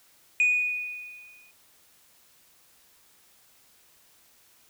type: tone with exponential decay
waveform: sine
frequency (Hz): 2472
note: D#7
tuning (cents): -12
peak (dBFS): -15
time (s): 0.4-1.51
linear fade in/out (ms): 1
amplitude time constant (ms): 240
effects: tanh soft clip ceiling -17 dBFS + white hiss -60 dBFS RMS until 4.69 s